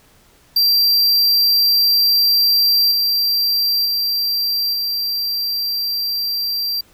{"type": "tone with level steps", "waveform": "square", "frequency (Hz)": 4717, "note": "D8", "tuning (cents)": 7, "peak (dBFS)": [-12, -15, -17, -19], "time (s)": [0.56, 6.81], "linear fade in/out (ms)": 5, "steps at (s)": [2.91, 3.85, 4.73], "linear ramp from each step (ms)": 10, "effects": ["pink hiss -52 dBFS RMS until 6.93 s"]}